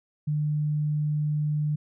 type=tone; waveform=sine; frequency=150 Hz; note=D3; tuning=37 cents sharp; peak=-23 dBFS; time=0.27-1.76 s; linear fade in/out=10 ms; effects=none